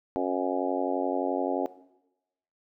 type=harmonic tone with a mistuned harmonic; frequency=91.6 Hz; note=F#2; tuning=17 cents flat; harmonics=3 / 4 / 5 / 6 / 7 / 8 / 9; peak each=-31 / -32 / -33 / -34 / -34 / -35 / -36 dBFS; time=0.16-1.66 s; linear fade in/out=0 ms; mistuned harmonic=9; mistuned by=+19 cents; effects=noise-tail reverb RT60 0.9 s tail -17 dB re dry